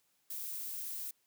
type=noise; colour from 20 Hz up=violet; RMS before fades=-41 dBFS; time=0.3-1.11 s; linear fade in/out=5 ms; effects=white hiss -75 dBFS RMS until 1.26 s + high-pass 80 Hz 12 dB/octave